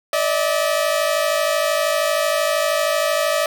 sawtooth tone pair together, 587.3 / 640.2 Hz, D5 / D#5, 0 / +49 cents, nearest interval minor second, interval 149 cents, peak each -16 dBFS, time 0.13-3.46 s, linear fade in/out 2 ms, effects none

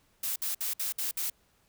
blue noise bursts, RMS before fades -32 dBFS, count 6, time 0.23-1.3 s, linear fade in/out 5 ms, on 130 ms, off 58 ms, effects pink hiss -68 dBFS RMS until 1.68 s

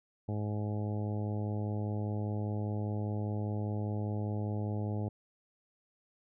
harmonic tone, 105 Hz, G#2, 19 cents sharp, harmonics 1 / 2 / 3 / 4 / 5 / 6 / 7 / 8, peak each -33 / -39 / -43 / -45 / -47 / -49 / -50 / -51 dBFS, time 0.28-5.09 s, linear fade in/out 10 ms, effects none

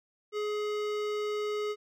sine tone with hard clipping, 420 Hz, G#4, 19 cents sharp, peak -32 dBFS, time 0.32-1.76 s, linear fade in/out 50 ms, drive 18 dB, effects none

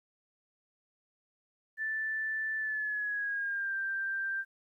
sine tone with pitch glide, 1760 to 1577.1 Hz, A6 to G6, 0 to +10 cents, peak -31 dBFS, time 1.77-4.45 s, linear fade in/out 50 ms, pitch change -190 cents, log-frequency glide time 2.57-3.75 s, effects 12-bit

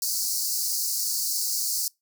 pink high-pass noise, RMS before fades -27 dBFS, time 0.02-1.88 s, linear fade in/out 2 ms, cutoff 4400 Hz, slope 96 dB/octave, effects noise-tail reverb RT60 0.2 s tail -25 dB re dry

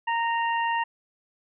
harmonic tone, 927 Hz, A#5, 10 cents flat, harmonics 1 / 2 / 3, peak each -24 / -30 / -34 dBFS, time 0.07-0.84 s, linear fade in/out 10 ms, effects none

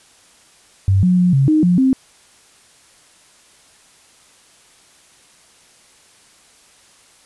sine tone with pitch steps, 96.7 / 181 / 179.1 / 136.2 / 309.6 / 177.6 / 263.1 Hz, G2 / F#3 / F3 / C#3 / D#4 / F3 / C4, -23 / -38 / +44 / -30 / -9 / +29 / +10 cents, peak -10 dBFS, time 0.88-1.93 s, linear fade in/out 0 ms, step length 150 ms, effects white hiss -50 dBFS RMS until 7.25 s + resampled to 24000 Hz

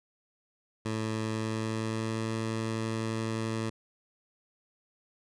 15% pulse tone with pitch glide, 110 to 111.79 Hz, A2 to A2, 0 to +28 cents, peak -24 dBFS, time 0.85-3.7 s, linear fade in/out 10 ms, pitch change +28 cents, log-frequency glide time 1.31-2.28 s, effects resampled to 22050 Hz

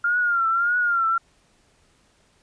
sine tone with vibrato, 1396.9 Hz, F6, in tune, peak -18 dBFS, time 0.04-1.18 s, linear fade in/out 5 ms, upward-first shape triangle, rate 1.7 Hz, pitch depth 93 cents each way, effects pink hiss -61 dBFS RMS until 2.42 s + resampled to 22050 Hz

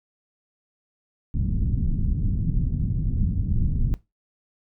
pink low-pass noise, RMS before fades -23 dBFS, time 1.34-3.94 s, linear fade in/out 0 ms, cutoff 200 Hz, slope 24 dB/octave, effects noise-tail reverb RT60 0.2 s tail -18 dB re dry

